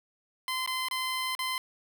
15% pulse tone with dropouts, 1032 Hz, C6, 24 cents flat, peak -23 dBFS, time 0.48-1.58 s, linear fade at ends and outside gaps 1 ms, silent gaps 0.662-0.675 / 0.885-0.911 / 1.351-1.391 s, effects none

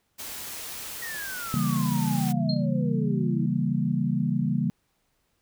white noise, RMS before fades -37 dBFS, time 0.18-2.33 s, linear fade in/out 20 ms
sine exponential sweep, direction down, 1905 to 311.1 Hz, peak -34 dBFS, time 1.02-3.46 s, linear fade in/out 5 ms
sine chord, C# diminished seventh, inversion none, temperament equal, 138.59 / 164.81 / 196 / 233.1 Hz, C#3 / E3 / G3 / Bb3, 0 / 0 / 0 / 0 cents, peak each -28 dBFS, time 1.54-4.7 s, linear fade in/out 0 ms
sine tone with exponential decay, 4216 Hz, C8, 12 cents sharp, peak -27 dBFS, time 2.49-2.66 s, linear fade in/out 5 ms, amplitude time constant 36 ms
effects pink hiss -72 dBFS RMS until 5.41 s

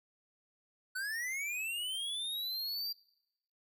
square linear sweep, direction up, 1480 to 4752 Hz, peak -36 dBFS, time 0.95-2.93 s, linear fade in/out 10 ms, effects noise-tail reverb RT60 0.9 s tail -25 dB re dry

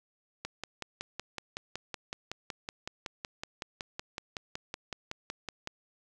click train, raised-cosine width 0.2 ms, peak -19 dBFS, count 29, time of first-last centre 0.45-5.674 s, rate 5.36 Hz, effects none

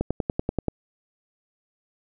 click train, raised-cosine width 2 ms, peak -10 dBFS, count 8, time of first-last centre 0.01-0.683 s, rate 10.4 Hz, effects none

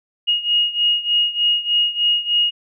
sine beating tone pair, 2870 / 2873.3 Hz, F7 / F7, +47 / +49 cents, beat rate 3.3 Hz, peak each -17 / -20 dBFS, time 0.27-2.51 s, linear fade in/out 20 ms, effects none

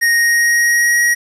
square tone with pitch glide, 1864.7 to 1899.5 Hz, A#6 to A#6, 0 to +32 cents, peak -11 dBFS, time 0.01-1.15 s, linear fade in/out 20 ms, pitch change +32 cents, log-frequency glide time 0.11-1 s, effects resampled to 32000 Hz + 8-bit

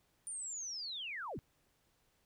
sine linear sweep, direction down, 9280 to 55 Hz, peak -40 dBFS, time 0.27-1.39 s, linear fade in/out 0 ms, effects pink hiss -75 dBFS RMS until 2.25 s

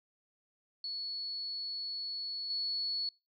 sine tone with level steps, 4400 Hz, C#8, 14 cents flat, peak -36 / -32 dBFS, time 0.84-3.09 s, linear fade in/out 2 ms, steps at 2.5 s, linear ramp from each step 2 ms, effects noise-tail reverb RT60 0.3 s tail -26 dB re dry

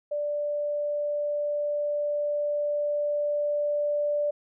sine tone with level ramp, 587.3 Hz, D5, in tune, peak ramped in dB -26 to -23 dBFS, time 0.11-4.31 s, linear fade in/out 10 ms, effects none

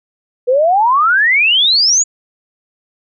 sine exponential sweep, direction up, 478.5 to 7030 Hz, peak -8 dBFS, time 0.47-2.04 s, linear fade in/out 20 ms, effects none

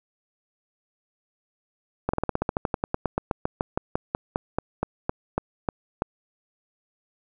slowing click train, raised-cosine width 1 ms, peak -9 dBFS, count 28, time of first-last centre 2.09-6.021 s, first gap 45 ms, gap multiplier 1.08, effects none

